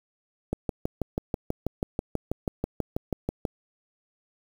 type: click train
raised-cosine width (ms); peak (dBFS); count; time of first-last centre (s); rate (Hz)
2; -13; 19; 0.53-3.452; 6.16
effects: 7-bit